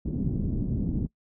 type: low-pass noise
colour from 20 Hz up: white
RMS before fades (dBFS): -28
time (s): 0.05-1.07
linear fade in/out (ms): 10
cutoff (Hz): 250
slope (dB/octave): 24
effects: noise-tail reverb RT60 0.1 s tail -22 dB re dry